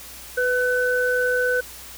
sine tone pair together, 497.1 / 1507 Hz, B4 / F#6, +11 / +31 cents, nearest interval octave + perfect fifth, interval 1920 cents, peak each -21 dBFS, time 0.37-1.61 s, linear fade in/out 10 ms, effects added 60 Hz sine -48 dBFS peak until 1.97 s + white hiss -40 dBFS RMS until 1.97 s

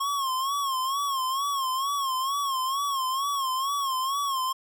square tone with vibrato, 1084 Hz, C#6, 39 cents flat, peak -26 dBFS, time 0-4.53 s, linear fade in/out 10 ms, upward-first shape sine, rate 2.2 Hz, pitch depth 90 cents each way, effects none

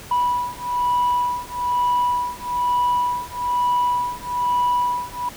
sine beating tone pair, 980 / 981.1 Hz, B5 / B5, -14 / -12 cents, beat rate 1.1 Hz, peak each -20 dBFS, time 0.11-5.29 s, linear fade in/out 5 ms, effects tanh soft clip ceiling -14 dBFS + pink hiss -39 dBFS RMS until 5.36 s

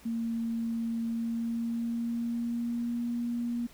sine tone with pitch glide, 229.5 to 237.7 Hz, A#3 to A#3, -27 to +34 cents, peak -29 dBFS, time 0.05-3.67 s, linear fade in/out 10 ms, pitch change +61 cents, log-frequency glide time 1.06-3.06 s, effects pink hiss -56 dBFS RMS until 3.73 s

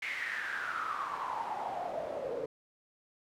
pink noise with band-pass filter sweep, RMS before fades -37 dBFS, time 0.02-2.46 s, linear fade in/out 5 ms, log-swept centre 2200 to 470 Hz, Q 8.1, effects none

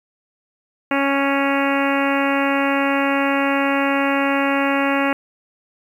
harmonic tone, 277.2 Hz, C#4, in tune, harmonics 1 / 2 / 3 / 4 / 5 / 6 / 7 / 8 / 9 / 10, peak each -20 / -23 / -25 / -26 / -27 / -28 / -28 / -29 / -30 / -30 dBFS, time 0.91-5.13 s, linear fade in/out 2 ms, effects 8-bit

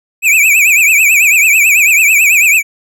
square tone with vibrato, 2452 Hz, D#7, 26 cents flat, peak -6 dBFS, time 0.22-2.63 s, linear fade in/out 50 ms, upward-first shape triangle, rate 9.1 Hz, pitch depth 170 cents each way, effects none

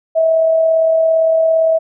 sine tone with amplitude modulation, 648 Hz, E5, 30 cents flat, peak -8 dBFS, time 0.15-1.79 s, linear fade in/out 20 ms, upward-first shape sine, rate 37.6 Hz, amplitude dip 30%, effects none

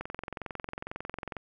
click train, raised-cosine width 0.5 ms, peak -21 dBFS, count 31, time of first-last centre 0.01-1.367 s, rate 22.1 Hz, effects none

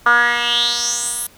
10% pulse tone with band-pass filter sweep, 239 Hz, A#3, 43 cents sharp, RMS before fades -17 dBFS, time 0.06-1.27 s, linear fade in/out 5 ms, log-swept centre 1300 to 12000 Hz, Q 5.4, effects pink hiss -47 dBFS RMS until 1.37 s

